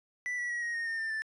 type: tone with pitch steps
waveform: triangle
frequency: 1975.5 / 1943.8 / 1912.6 / 1881.9 / 1851.7 / 1822 / 1792.8 / 1764 Hz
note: B6 / B6 / A#6 / A#6 / A#6 / A#6 / A6 / A6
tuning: 0 / -28 / +44 / +16 / -12 / -40 / +32 / +4 cents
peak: -30 dBFS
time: 0.26-1.22 s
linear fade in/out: 0 ms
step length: 120 ms
effects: resampled to 24000 Hz